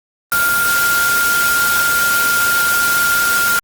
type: tone in noise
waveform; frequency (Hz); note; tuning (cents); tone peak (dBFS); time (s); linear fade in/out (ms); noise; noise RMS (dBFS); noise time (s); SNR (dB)
sine; 1400; F6; +4; -13; 0.32-3.59; 0; white; -19; 0.32-3.59; +3
effects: Opus 24 kbps